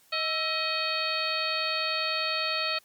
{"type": "harmonic tone with a mistuned harmonic", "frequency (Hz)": 630, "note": "D#5", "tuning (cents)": 21, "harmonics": [1, 2, 3, 4, 5, 6, 7], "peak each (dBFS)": [-35, -33, -37, -32, -37, -36, -31], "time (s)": [0.12, 2.79], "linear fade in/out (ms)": 10, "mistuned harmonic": 2, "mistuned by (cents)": 83, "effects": ["white hiss -61 dBFS RMS until 2.84 s", "MP3 96 kbps"]}